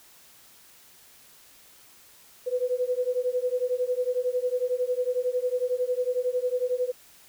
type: beating tone pair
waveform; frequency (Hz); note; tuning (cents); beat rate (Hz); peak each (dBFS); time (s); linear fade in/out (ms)
sine; 493.9 / 504.9; B4 / B4; 0 / +38; 11; -27; 2.46-6.92; 20
effects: white hiss -54 dBFS RMS until 7.28 s